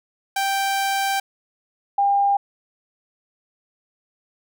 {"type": "tone pair in turn", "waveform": ["sawtooth", "sine"], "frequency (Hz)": [784, 801.4], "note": ["G5", "G5"], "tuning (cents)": [0, 38], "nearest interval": "unison", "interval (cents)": 38, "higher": "second", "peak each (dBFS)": [-16, -15], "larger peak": "second", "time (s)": [[0.36, 1.2], [1.98, 2.37]], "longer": "first", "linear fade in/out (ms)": 5, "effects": []}